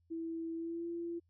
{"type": "tone with pitch glide", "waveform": "sine", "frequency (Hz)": [328.9, 340.1], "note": ["E4", "F4"], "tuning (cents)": [-4, -46], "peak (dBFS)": -37, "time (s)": [0.1, 1.2], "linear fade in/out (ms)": 20, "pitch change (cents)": 58, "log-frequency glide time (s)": [0.55, 0.87], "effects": ["added 85 Hz sine -70 dBFS peak until 1.29 s"]}